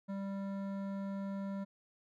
sine tone with hard clipping, 196.5 Hz, G3, 4 cents sharp, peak -39 dBFS, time 0.08-1.65 s, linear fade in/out 20 ms, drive 13 dB, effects none

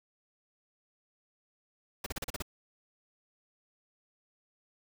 pink noise bursts, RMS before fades -36 dBFS, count 7, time 2.04-2.423 s, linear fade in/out 5 ms, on 23 ms, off 37 ms, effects none

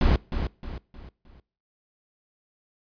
brown noise with echo, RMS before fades -19 dBFS, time 0.01-0.16 s, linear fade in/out 2 ms, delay 310 ms, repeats 4, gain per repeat -8 dB, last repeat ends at 1.4 s, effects noise-tail reverb RT60 0.5 s tail -24 dB re dry + resampled to 11025 Hz

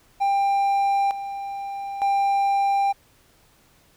triangle tone with tremolo, 794 Hz, G5, 22 cents sharp, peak -16 dBFS, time 0.2-2.93 s, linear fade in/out 20 ms, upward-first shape square, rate 0.55 Hz, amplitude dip 70%, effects pink hiss -58 dBFS RMS until 3.96 s

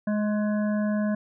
harmonic tone with a mistuned harmonic, 210 Hz, G#3, 19 cents sharp, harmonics 1 / 3 / 5 / 7 / 8, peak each -23 / -31 / -41 / -42 / -41 dBFS, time 0.07-1.15 s, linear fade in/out 5 ms, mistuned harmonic 7, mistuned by +30 cents, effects none

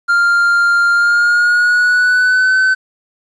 triangle tone with pitch glide, 1396.9 to 1523.3 Hz, F6 to F#6, 0 to +50 cents, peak -7 dBFS, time 0.08-2.75 s, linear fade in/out 20 ms, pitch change +150 cents, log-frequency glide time 0.93-2.57 s, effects resampled to 22050 Hz + 8-bit

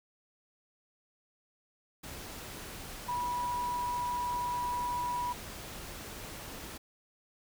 sine tone in noise, 976 Hz, B5, 21 cents flat, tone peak -31 dBFS, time 3.08-5.33 s, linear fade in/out 10 ms, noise pink, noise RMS -44 dBFS, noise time 2.03-6.78 s, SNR +10 dB, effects none

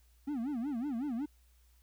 triangle tone with vibrato, 260 Hz, C4, 11 cents flat, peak -31 dBFS, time 0.27-1.26 s, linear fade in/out 10 ms, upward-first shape sine, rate 5.4 Hz, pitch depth 250 cents each way, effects added 60 Hz sine -62 dBFS peak until 1.82 s + white hiss -72 dBFS RMS until 1.82 s

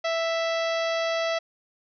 harmonic tone, 660 Hz, E5, 2 cents sharp, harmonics 1 / 2 / 3 / 4 / 5 / 6 / 7 / 8 / 9, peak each -25 / -33 / -33 / -37 / -37 / -41 / -41 / -43 / -45 dBFS, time 0.04-1.39 s, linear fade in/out 10 ms, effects none

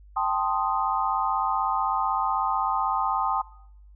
sine chord, A half-diminished seventh, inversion third, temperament equal, 784 / 880 / 1046.5 / 1244.5 Hz, G5 / A5 / C6 / Eb6, 0 / 0 / 0 / 0 cents, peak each -28 dBFS, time 0.16-3.42 s, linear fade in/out 10 ms, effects noise-tail reverb RT60 0.7 s tail -20 dB re dry + added 50 Hz sine -47 dBFS peak until 3.95 s

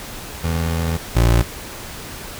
25% pulse tone pair in turn, 82.41 / 58.27 Hz, E2 / A#1, 0 / 0 cents, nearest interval tritone, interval 600 cents, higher first, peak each -15 / -8 dBFS, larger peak second, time 0.43-0.98 / 1.15-1.43 s, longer first, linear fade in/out 20 ms, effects pink hiss -33 dBFS RMS until 2.39 s

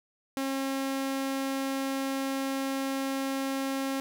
sawtooth tone, 270 Hz, C#4, 45 cents flat, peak -25 dBFS, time 0.37-4 s, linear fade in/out 0 ms, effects none

